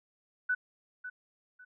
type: tone with echo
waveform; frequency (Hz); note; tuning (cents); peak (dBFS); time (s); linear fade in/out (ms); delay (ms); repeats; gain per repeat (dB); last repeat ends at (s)
sine; 1492; F#6; +14; -26; 0.49-0.55; 10; 550; 2; -12; 1.65
effects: none